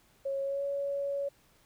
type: tone with pitch glide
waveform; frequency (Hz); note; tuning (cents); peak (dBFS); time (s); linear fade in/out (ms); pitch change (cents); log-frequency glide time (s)
sine; 548 to 561.1; C#5 to C#5; -20 to +21; -30; 0.25-1.29; 10; +41; 0.42-0.64
effects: pink hiss -65 dBFS RMS until 1.65 s